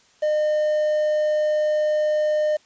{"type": "tone with quantisation", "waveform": "triangle", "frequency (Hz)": 608, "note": "D#5", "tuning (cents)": -40, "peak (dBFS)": -16, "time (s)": [0.22, 2.57], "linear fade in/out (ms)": 10, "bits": 7, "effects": ["white hiss -57 dBFS RMS until 2.65 s", "resampled to 16000 Hz"]}